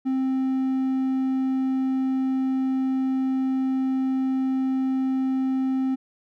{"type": "tone", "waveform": "triangle", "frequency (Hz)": 263.1, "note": "C4", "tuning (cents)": 10, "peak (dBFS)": -19, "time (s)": [0.05, 5.96], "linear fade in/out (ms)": 20, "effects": []}